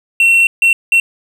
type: tone bursts at uneven times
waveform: triangle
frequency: 2717 Hz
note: F7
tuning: 48 cents flat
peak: -5 dBFS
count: 3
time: 0.2-0.47 / 0.62-0.73 / 0.92-1 s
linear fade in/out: 2 ms
effects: none